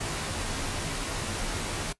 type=noise with comb filter; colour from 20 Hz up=pink; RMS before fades=-32 dBFS; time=0-1.93 s; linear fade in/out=10 ms; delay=16 ms; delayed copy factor=-0.6; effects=noise-tail reverb RT60 0.1 s tail -18 dB re dry + resampled to 24000 Hz